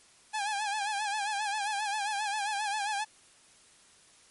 sawtooth tone with vibrato, 830 Hz, G#5, 1 cent flat, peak -26 dBFS, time 0.33-3.05 s, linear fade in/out 20 ms, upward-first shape sine, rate 7.5 Hz, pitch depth 82 cents each way, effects white hiss -59 dBFS RMS until 4.3 s + MP3 48 kbps

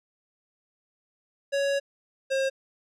square tone pair in turn, 558 / 536.3 Hz, C#5 / C5, +11 / +43 cents, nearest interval minor second, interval 68 cents, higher first, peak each -24 dBFS, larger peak neither, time 1.52-1.8 / 2.3-2.5 s, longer first, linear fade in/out 20 ms, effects low-pass 7000 Hz 12 dB/octave

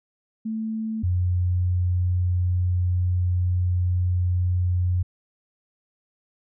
sine tone pair in turn, 220.7 / 89.79 Hz, A3 / F2, +5 / +49 cents, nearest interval octave + major third, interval 1556 cents, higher first, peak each -25 / -19 dBFS, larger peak second, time 0.45-1.03 / 1.03-5.03 s, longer second, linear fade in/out 10 ms, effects none

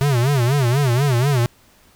square tone with vibrato, 130.81 Hz, C3, in tune, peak -15 dBFS, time 0.01-1.46 s, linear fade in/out 0 ms, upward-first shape sine, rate 4.1 Hz, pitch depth 190 cents each way, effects pink hiss -53 dBFS RMS until 1.95 s

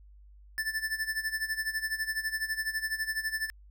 square tone with tremolo, 1760 Hz, A6, in tune, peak -28 dBFS, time 0.58-3.5 s, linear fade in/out 0 ms, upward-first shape sine, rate 12 Hz, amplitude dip 80%, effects added 50 Hz sine -51 dBFS peak until 3.7 s

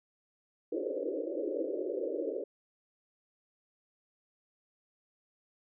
white band-pass noise, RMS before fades -35 dBFS, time 0.72-2.44 s, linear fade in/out 5 ms, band 290 to 570 Hz, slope 96 dB/octave, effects none

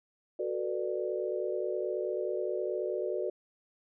sine chord, B minor seventh, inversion second, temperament just, 370.4 / 444.5 / 493.9 / 592.7 Hz, F#4 / A4 / B4 / D5, +2 / +18 / 0 / +16 cents, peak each -34 / -37 / -37 / -36 dBFS, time 0.39-3.3 s, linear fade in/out 5 ms, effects none

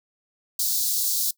white high-pass noise, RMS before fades -24 dBFS, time 0.59-1.31 s, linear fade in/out 5 ms, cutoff 3900 Hz, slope 48 dB/octave, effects noise-tail reverb RT60 0.1 s tail -21 dB re dry

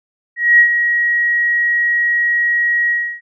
sine tone with ADSR envelope, 1900 Hz, A#6, 33 cents sharp, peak -4 dBFS, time 0.36-3.21 s, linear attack 230 ms, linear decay 88 ms, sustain -8 dB, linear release 310 ms, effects none

